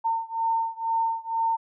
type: beating tone pair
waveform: sine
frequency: 907 / 909.1 Hz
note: A#5 / A#5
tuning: -48 / -44 cents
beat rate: 2.1 Hz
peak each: -26 / -27 dBFS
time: 0.04-1.57 s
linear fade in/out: 20 ms
effects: none